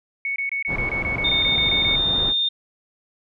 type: tone bursts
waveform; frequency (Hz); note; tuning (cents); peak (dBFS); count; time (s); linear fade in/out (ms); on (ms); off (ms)
sine; 2217; C#7; 0; -22; 13; 0.25-1.956; 2; 110; 23
type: low-pass noise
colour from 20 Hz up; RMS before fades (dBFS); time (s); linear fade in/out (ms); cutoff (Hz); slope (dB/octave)
pink; -29; 0.67-2.34; 50; 1200; 12
type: tone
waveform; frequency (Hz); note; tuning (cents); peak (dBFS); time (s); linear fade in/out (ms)
sine; 3636; A#7; -44; -18; 1.24-2.49; 10
effects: none